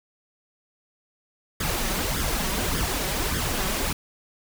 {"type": "noise with flanger", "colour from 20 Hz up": "pink", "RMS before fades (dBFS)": -26, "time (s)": [1.6, 3.93], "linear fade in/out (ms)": 5, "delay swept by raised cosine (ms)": [0.58, 5.38], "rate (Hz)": 1.7, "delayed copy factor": 0.65, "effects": []}